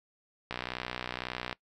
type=click train; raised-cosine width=0.3 ms; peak=-18 dBFS; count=64; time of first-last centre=0.51-1.528 s; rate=61.9 Hz; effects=noise-tail reverb RT60 0.1 s tail -21 dB re dry